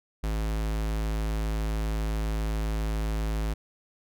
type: tone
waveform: square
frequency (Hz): 53.7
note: A1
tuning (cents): -41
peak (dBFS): -27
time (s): 0.23-3.54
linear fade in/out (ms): 10
effects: none